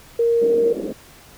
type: tone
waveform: sine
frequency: 466.2 Hz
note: A#4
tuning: in tune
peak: -14 dBFS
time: 0.19-0.73 s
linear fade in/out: 5 ms
type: band-pass noise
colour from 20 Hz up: white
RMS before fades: -28 dBFS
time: 0.41-0.93 s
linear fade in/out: 5 ms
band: 190 to 540 Hz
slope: 48 dB/octave
effects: pink hiss -46 dBFS RMS until 1.37 s